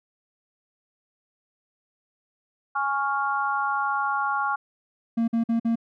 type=chord; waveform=sine; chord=Db major; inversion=second; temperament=equal; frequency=830.6 / 1108.7 / 1396.9 Hz; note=Ab5 / Db6 / F6; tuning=0 / 0 / 0 cents; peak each=-27 dBFS; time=2.75-4.56 s; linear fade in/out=10 ms
type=tone bursts; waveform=triangle; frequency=230 Hz; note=A#3; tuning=23 cents flat; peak=-18 dBFS; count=4; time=5.17-5.757 s; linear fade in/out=10 ms; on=110 ms; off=49 ms
effects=none